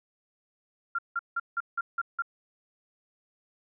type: tone bursts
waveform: sine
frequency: 1385 Hz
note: F6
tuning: 15 cents flat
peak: -26 dBFS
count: 7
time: 0.95-2.222 s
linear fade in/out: 5 ms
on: 36 ms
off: 170 ms
effects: none